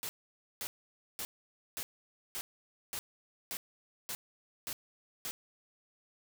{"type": "noise bursts", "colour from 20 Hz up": "white", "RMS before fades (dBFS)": -39, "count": 10, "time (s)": [0.03, 5.31], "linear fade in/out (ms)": 0, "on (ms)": 60, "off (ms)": 520, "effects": []}